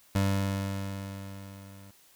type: tone with level ramp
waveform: 25% pulse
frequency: 98 Hz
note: G2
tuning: in tune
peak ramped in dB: -19 to -45 dBFS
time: 0.15-1.91 s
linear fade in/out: 5 ms
effects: white hiss -60 dBFS RMS until 2.15 s